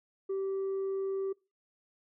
sine tone with tanh clipping, 387.7 Hz, G4, 19 cents flat, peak -31 dBFS, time 0.29-1.33 s, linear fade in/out 10 ms, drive 1 dB, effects noise-tail reverb RT60 0.3 s tail -25 dB re dry

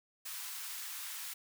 white high-pass noise, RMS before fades -43 dBFS, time 0.25-1.34 s, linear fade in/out 10 ms, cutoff 970 Hz, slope 24 dB/octave, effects none

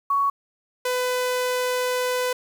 sine / sawtooth tone pair in turn, 1118 / 500.8 Hz, C#6 / B4, +14 / +24 cents, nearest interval octave + major second, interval 1390 cents, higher first, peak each -18 dBFS, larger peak neither, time 0.1-0.3 / 0.85-2.33 s, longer second, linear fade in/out 5 ms, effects 8-bit

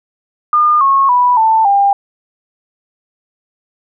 sine tone with pitch steps, 1212 / 1092.3 / 984.4 / 887.2 / 799.6 Hz, D#6 / C#6 / B5 / A5 / G5, -46 / -26 / -6 / +14 / +34 cents, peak -7 dBFS, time 0.53-1.93 s, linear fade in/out 2 ms, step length 280 ms, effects none

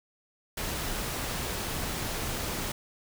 pink noise, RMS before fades -33 dBFS, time 0.57-2.72 s, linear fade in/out 5 ms, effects none

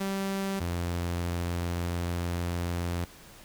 sawtooth tone pair in turn, 194.8 / 86.77 Hz, G3 / F2, -11 / -11 cents, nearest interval octave + major second, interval 1400 cents, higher first, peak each -25 dBFS, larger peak neither, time 0-0.6 / 0.6-3.05 s, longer second, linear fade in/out 10 ms, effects pink hiss -51 dBFS RMS until 3.44 s

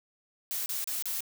blue noise bursts, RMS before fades -33 dBFS, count 4, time 0.51-1.206 s, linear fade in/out 0 ms, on 150 ms, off 32 ms, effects none

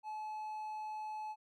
triangle tone, 859 Hz, A5, 42 cents flat, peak -38 dBFS, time 0.03-1.36 s, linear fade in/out 50 ms, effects none

